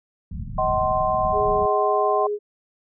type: low-pass noise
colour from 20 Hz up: pink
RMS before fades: -31 dBFS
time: 0.31-1.66 s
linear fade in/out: 2 ms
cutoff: 230 Hz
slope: 96 dB/octave
type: chord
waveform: sine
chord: C diminished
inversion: first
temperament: just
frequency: 627.9 / 753.5 / 1046.5 Hz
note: Eb5 / Gb5 / C6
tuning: +16 / +31 / 0 cents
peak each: -23 dBFS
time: 0.58-2.27 s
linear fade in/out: 5 ms
type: tone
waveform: sine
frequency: 415.3 Hz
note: G#4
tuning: in tune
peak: -22 dBFS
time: 1.32-2.39 s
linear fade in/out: 50 ms
effects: none